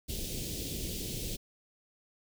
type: band-stop noise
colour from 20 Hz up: pink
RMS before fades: -37 dBFS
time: 0.08-1.37 s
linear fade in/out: 20 ms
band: 460 to 3000 Hz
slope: 24 dB/octave
effects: none